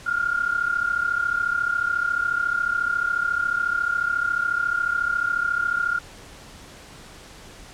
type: tone pair together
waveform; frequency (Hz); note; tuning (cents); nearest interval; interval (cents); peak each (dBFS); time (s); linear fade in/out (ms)
sine; 1389 / 1423.1; F6 / F6; -10 / +32; unison; 42; -24 / -23; 0.06-5.99; 10
effects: pink hiss -44 dBFS RMS until 7.73 s + low-pass 9000 Hz 12 dB/octave